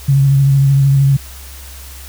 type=tone with vibrato; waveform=sine; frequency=137.7 Hz; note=C#3; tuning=11 cents flat; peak=-7 dBFS; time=0.08-1.17 s; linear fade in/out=10 ms; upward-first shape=triangle; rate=13 Hz; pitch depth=33 cents each way; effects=added 67 Hz sine -32 dBFS peak until 2.08 s + white hiss -36 dBFS RMS until 2.08 s